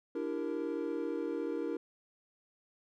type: chord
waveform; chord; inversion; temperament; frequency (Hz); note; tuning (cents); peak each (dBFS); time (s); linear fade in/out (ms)
triangle; E half-diminished seventh; third; equal with one note detuned; 293.7 / 334.4 / 392 / 466.2; D4 / E4 / G4 / Bb4; 0 / +25 / 0 / 0; -37 / -36 / -40 / -36; 0.15-1.77; 5
effects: none